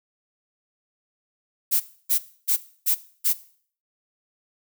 violet noise bursts, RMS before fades -20 dBFS, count 5, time 1.71-3.335 s, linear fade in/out 20 ms, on 93 ms, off 290 ms, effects noise-tail reverb RT60 0.5 s tail -17 dB re dry

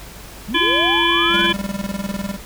sine linear sweep, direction up, 181.8 to 1570 Hz, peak -23 dBFS, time 0.48-1.47 s, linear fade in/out 10 ms
harmonic tone, 340 Hz, F4, 46 cents flat, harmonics 1 / 3 / 5 / 7 / 9 / 10, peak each -21 / -21 / -21 / -21 / -21 / -21 dBFS, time 0.54-1.53 s, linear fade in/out 10 ms
square tone with tremolo, 197.9 Hz, G3, 17 cents sharp, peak -21 dBFS, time 1.29-2.38 s, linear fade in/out 50 ms, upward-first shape square, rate 20 Hz, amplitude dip 75%
effects added 50 Hz sine -38 dBFS peak until 2.45 s + pink hiss -38 dBFS RMS until 2.45 s

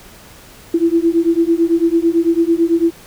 sine beating tone pair, 330 / 339 Hz, E4 / E4, +2 / +49 cents, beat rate 9 Hz, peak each -14 dBFS, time 0.74-2.91 s, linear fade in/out 5 ms, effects pink hiss -41 dBFS RMS until 3.06 s

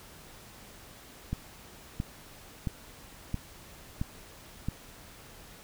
click train, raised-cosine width 5 ms, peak -18 dBFS, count 6, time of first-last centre 1.33-4.686 s, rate 1.49 Hz, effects pink hiss -51 dBFS RMS until 5.63 s

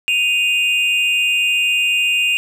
triangle tone pair together, 2498 / 2794 Hz, D#7 / F7, +6 / 0 cents, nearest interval major second, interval 194 cents, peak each -15 dBFS, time 0.08-2.37 s, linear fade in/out 0 ms, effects none

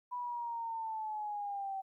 sine linear sweep, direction down, 987.8 to 767 Hz, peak -36 dBFS, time 0.11-1.82 s, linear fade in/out 20 ms, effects 13-bit

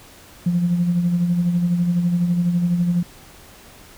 sine tone with tremolo, 174.61 Hz, F3, in tune, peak -13 dBFS, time 0.46-3.03 s, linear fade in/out 5 ms, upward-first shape sine, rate 12 Hz, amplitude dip 50%, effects tanh soft clip ceiling -10 dBFS + pink hiss -45 dBFS RMS until 3.97 s

